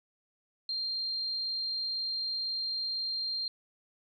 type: tone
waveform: sine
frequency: 4186 Hz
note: C8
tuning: in tune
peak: -31 dBFS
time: 0.69-3.48 s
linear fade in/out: 2 ms
effects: none